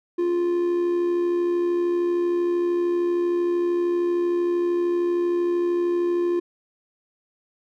triangle tone with amplitude modulation, 349.2 Hz, F4, in tune, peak -16 dBFS, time 0.18-6.4 s, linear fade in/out 10 ms, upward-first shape sine, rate 73 Hz, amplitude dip 35%, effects none

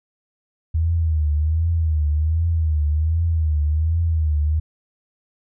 sine tone with vibrato, 79 Hz, D#2, 27 cents sharp, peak -16 dBFS, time 0.74-4.6 s, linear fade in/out 10 ms, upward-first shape triangle, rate 1.3 Hz, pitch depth 120 cents each way, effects none

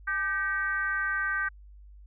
sine tone with frequency modulation, 1552 Hz, G6, 18 cents flat, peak -26 dBFS, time 0.07-1.49 s, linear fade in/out 10 ms, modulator 355 Hz, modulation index 0.81, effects added 50 Hz sine -47 dBFS peak until 2.06 s

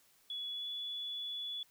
sine tone with pitch glide, 3392 to 3423 Hz, G#7 to A7, +36 to -48 cents, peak -38 dBFS, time 0.3-1.63 s, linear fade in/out 2 ms, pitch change +16 cents, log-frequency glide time 0.51-0.66 s, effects white hiss -68 dBFS RMS until 1.7 s

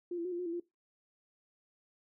sine tone with pitch steps, 351 / 338.1 / 364.2 / 346.8 / 359.6 / 335.2 / 347.7 Hz, F4 / E4 / F#4 / F4 / F#4 / E4 / F4, +9 / +44 / -27 / -12 / -49 / +29 / -8 cents, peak -34 dBFS, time 0.11-0.6 s, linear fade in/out 5 ms, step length 70 ms, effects noise-tail reverb RT60 0.2 s tail -20 dB re dry

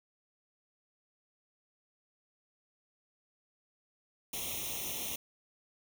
white noise with comb filter, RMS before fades -38 dBFS, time 4.33-5.16 s, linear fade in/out 5 ms, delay 0.32 ms, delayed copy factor +1, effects none

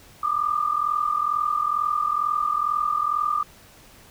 sine tone pair together, 1184 / 1226.2 Hz, D6 / D#6, +14 / -26 cents, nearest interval minor second, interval 60 cents, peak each -23 / -24 dBFS, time 0.23-3.43 s, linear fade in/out 5 ms, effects pink hiss -50 dBFS RMS until 4.1 s

